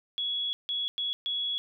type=tone bursts at uneven times; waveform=sine; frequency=3362 Hz; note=G#7; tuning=20 cents sharp; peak=-28 dBFS; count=4; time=0.18-0.53 / 0.69-0.88 / 0.98-1.13 / 1.26-1.58 s; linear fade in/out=0 ms; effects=none